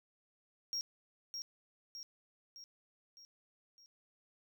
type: tone with echo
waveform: triangle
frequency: 5588 Hz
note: F8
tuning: in tune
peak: -34 dBFS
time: 0.73-0.81 s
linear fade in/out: 0 ms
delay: 610 ms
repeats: 5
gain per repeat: -5 dB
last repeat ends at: 3.86 s
effects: none